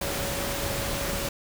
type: tone in noise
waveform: sine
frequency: 560 Hz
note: C#5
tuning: 18 cents sharp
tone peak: -35 dBFS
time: 0.01-1.29 s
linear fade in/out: 5 ms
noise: pink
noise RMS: -30 dBFS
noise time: 0.01-1.29 s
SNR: -8 dB
effects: none